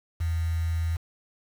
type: tone with quantisation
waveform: sine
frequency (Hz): 82.41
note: E2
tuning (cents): 0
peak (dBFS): -24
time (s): 0.2-0.97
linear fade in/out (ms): 10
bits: 7
effects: none